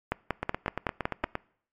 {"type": "two click trains", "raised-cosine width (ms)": 0.5, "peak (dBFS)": [-11, -14], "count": [7, 9], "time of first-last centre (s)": [[0.12, 1.241], [0.43, 1.354]], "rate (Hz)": [5.35, 8.66], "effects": ["noise-tail reverb RT60 0.6 s tail -23 dB re dry", "MP3 64 kbps"]}